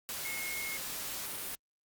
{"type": "tone in noise", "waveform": "sine", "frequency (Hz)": 2163, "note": "C#7", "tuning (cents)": -43, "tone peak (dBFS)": -38, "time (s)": [0.25, 0.77], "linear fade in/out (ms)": 0, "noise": "white", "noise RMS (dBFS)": -39, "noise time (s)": [0.09, 1.55], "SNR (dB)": -2, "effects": ["Opus 48 kbps"]}